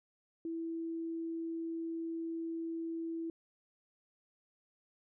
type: tone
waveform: sine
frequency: 329.6 Hz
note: E4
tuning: in tune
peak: -36 dBFS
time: 0.45-3.3 s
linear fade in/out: 2 ms
effects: none

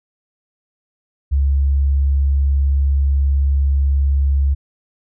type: tone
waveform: sine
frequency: 69.3 Hz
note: C#2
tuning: in tune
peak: -12 dBFS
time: 1.31-4.55 s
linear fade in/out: 20 ms
effects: none

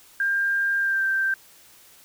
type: tone with pitch glide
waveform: sine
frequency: 1598 to 1567.8 Hz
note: G6 to G6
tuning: +33 to 0 cents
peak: -20 dBFS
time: 0.2-1.34 s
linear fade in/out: 2 ms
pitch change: -33 cents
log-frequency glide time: 0.79-1.04 s
effects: white hiss -52 dBFS RMS until 2.04 s

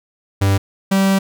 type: tone pair in turn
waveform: 45% pulse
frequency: 98 / 193.86 Hz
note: G2 / G3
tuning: 0 / -19 cents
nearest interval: octave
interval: 1181 cents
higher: second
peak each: -12 dBFS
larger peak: neither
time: 0.41-0.58 / 0.91-1.19 s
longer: second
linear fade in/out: 10 ms
effects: none

